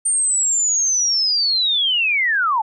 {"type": "linear sweep", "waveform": "sine", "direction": "down", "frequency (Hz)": [8870, 824], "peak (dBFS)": -15, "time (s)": [0.05, 2.62], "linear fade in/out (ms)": 10, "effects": []}